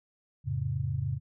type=chord; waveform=sine; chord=F augmented; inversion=none; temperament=just; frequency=87.31 / 109.13 / 136.42 Hz; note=F2 / A2 / C#3; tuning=0 / -14 / -27 cents; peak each=-35 / -33 / -31 dBFS; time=0.44-1.2 s; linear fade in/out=50 ms; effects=none